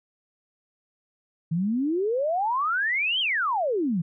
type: exponential two-way sweep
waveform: sine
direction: up then down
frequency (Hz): 156 to 3256 to 156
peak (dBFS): -22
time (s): 1.51-4.02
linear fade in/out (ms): 10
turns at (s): 3.2
effects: none